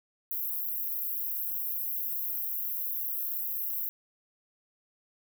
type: high-pass noise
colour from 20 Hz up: pink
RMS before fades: -33 dBFS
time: 0.31-3.89 s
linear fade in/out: 0 ms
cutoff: 12000 Hz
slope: 96 dB/octave
effects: none